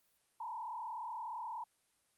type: tone with frequency modulation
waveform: sine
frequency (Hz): 932.3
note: A#5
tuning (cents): 0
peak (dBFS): -40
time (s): 0.4-1.64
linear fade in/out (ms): 5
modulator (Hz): 36.8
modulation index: 1.8
effects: white hiss -75 dBFS RMS until 2.17 s + Opus 32 kbps